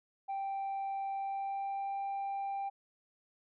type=tone with pitch glide; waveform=sine; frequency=784 to 790.4 Hz; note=G5 to G5; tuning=0 to +14 cents; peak=-32 dBFS; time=0.28-2.7 s; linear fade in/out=20 ms; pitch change=+14 cents; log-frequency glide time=1.14-2 s; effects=tanh soft clip ceiling -33 dBFS